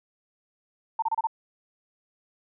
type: tone bursts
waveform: sine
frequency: 899 Hz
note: A5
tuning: 37 cents sharp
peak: -22 dBFS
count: 5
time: 0.99-1.271 s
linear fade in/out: 5 ms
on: 33 ms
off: 29 ms
effects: none